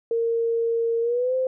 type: tone with pitch glide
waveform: sine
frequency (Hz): 461.2 to 517.7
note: A#4 to C5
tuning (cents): -19 to -18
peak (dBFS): -20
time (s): 0.11-1.47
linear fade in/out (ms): 2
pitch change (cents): +201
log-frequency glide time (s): 1.01-1.35
effects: none